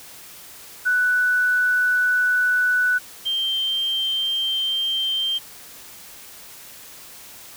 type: tone pair in turn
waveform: sine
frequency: 1486 / 3149 Hz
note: F#6 / G7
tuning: +7 / +7 cents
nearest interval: octave + minor second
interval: 1300 cents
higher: second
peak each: -16 / -20 dBFS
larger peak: first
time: 0.85-2.99 / 3.25-5.39 s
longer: neither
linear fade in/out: 20 ms
effects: white hiss -42 dBFS RMS until 7.56 s